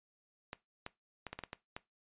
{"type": "clicks", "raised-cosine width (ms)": 0.3, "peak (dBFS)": -25, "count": 8, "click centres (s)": [0.531, 0.864, 1.267, 1.33, 1.39, 1.437, 1.531, 1.765], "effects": ["noise-tail reverb RT60 0.2 s tail -19 dB re dry", "resampled to 8000 Hz"]}